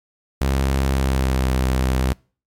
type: tone with pitch glide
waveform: sawtooth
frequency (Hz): 67.3 to 64.6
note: C2 to C2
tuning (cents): +49 to -21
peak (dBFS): -13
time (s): 0.41-2.13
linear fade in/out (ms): 0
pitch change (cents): -70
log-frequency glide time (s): 0.86-1.51
effects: noise-tail reverb RT60 0.4 s tail -26 dB re dry + MP3 96 kbps